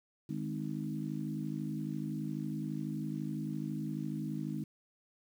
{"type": "harmonic tone with a mistuned harmonic", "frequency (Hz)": 51.91, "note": "G#1", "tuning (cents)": 0, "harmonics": [3, 4, 5, 6], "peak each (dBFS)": [-39, -40, -41, -42], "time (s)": [0.29, 4.64], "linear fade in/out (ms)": 5, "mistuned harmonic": 3, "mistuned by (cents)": -27, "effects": ["10-bit"]}